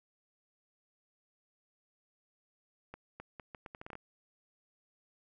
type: accelerating click train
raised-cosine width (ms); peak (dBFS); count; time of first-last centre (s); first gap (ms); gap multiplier
0.5; -30; 11; 2.94-3.954; 260; 0.76
effects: none